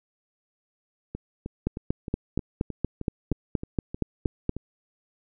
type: two click trains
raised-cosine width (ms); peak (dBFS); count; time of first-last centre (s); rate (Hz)
3; -20 / -11; 12 / 13; 1.15-4.566 / 1.67-4.494; 3.22 / 4.25
effects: none